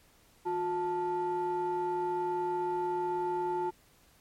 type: ring-modulated tone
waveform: triangle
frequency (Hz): 260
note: C4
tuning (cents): -11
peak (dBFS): -24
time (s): 0.45-3.71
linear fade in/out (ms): 20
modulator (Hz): 619
effects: pink hiss -63 dBFS RMS until 4.2 s + MP3 64 kbps